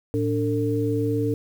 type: tone cluster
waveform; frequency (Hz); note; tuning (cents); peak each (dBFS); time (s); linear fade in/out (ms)
sine; 112.5 / 291.1 / 450.7; A2 / D4 / A4; +39 / -15 / +42; -25; 0.14-1.34; 0
effects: 8-bit